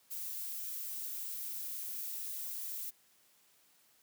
violet noise, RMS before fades -41 dBFS, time 0.1-2.91 s, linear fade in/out 20 ms, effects white hiss -68 dBFS RMS until 4.02 s + high-pass 100 Hz 12 dB/octave

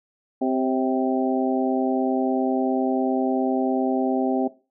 harmonic tone with a mistuned harmonic, 130 Hz, C3, 11 cents flat, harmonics 2 / 3 / 4 / 5 / 6, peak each -22 / -27 / -30 / -29 / -28 dBFS, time 0.41-4.48 s, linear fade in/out 10 ms, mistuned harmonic 4, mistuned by +56 cents, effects noise-tail reverb RT60 0.3 s tail -17 dB re dry

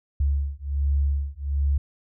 sine beating tone pair, 69.8 / 71.1 Hz, C#2 / C#2, +13 / +45 cents, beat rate 1.3 Hz, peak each -24 dBFS, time 0.2-1.78 s, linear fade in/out 5 ms, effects none

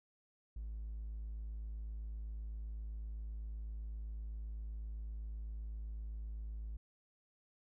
triangle tone, 53.9 Hz, A1, 35 cents flat, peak -38 dBFS, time 0.56-6.77 s, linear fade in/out 5 ms, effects tanh soft clip ceiling -36 dBFS

